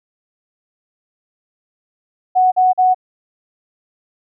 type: tone bursts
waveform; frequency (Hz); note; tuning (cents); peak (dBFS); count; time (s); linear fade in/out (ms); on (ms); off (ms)
sine; 740; F#5; 0; -9; 3; 2.35-2.946; 20; 170; 43
effects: none